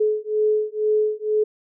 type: beating tone pair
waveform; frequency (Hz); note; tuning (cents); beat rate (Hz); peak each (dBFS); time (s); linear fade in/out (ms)
sine; 426.4 / 428.5; G#4 / A4; +46 / -46; 2.1; -21; 0-1.44; 10
effects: none